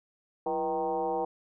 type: tone with frequency modulation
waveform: sine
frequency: 632 Hz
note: D#5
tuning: 27 cents sharp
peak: -27 dBFS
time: 0.46-1.25 s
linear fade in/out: 5 ms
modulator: 148 Hz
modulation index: 1.9
effects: none